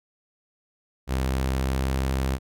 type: tone with pitch glide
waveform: sawtooth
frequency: 65.41 to 66.28 Hz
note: C2 to C2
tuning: 0 to +23 cents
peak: -19 dBFS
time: 1.07-2.39 s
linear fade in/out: 50 ms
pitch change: +23 cents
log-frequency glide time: 1.2-2 s
effects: none